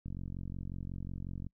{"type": "click train", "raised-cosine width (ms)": 5, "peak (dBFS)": -29, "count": 65, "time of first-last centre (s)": [0.06, 1.467], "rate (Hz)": 45.5, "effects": ["noise-tail reverb RT60 0.1 s tail -26 dB re dry"]}